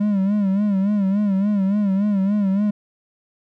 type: tone with vibrato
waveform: triangle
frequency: 200 Hz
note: G3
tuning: 35 cents sharp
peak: -14 dBFS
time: 0-2.71 s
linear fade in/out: 10 ms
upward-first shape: sine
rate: 3.5 Hz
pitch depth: 89 cents each way
effects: none